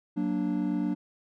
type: chord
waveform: triangle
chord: Gb augmented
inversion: none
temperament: equal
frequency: 185 / 233.1 / 293.7 Hz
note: Gb3 / Bb3 / D4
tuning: 0 / 0 / 0 cents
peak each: -29 / -30 / -27 dBFS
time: 0.16-0.95 s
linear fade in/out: 20 ms
effects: none